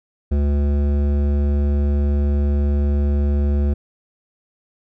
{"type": "tone with hard clipping", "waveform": "sine", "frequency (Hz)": 71.8, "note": "D2", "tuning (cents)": -39, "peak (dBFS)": -17, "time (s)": [0.31, 3.74], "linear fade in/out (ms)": 10, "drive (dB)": 13, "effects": []}